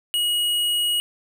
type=tone; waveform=square; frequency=2900 Hz; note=F#7; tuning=35 cents flat; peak=-20 dBFS; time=0.14-1 s; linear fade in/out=0 ms; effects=none